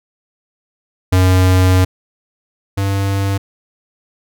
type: tone pair in turn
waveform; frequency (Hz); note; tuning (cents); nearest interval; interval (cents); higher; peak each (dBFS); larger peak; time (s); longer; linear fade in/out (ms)
square; 92.5 / 98.32; F#2 / G2; 0 / +6; minor second; 106; second; -9 / -15; first; 1.12-1.85 / 2.77-3.38; first; 10
effects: none